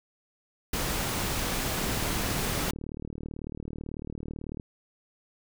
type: noise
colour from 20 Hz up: pink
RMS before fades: -30 dBFS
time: 0.73-2.71 s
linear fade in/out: 5 ms
type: click train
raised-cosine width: 3 ms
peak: -24 dBFS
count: 108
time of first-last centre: 1.79-4.598 s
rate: 38.1 Hz
effects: none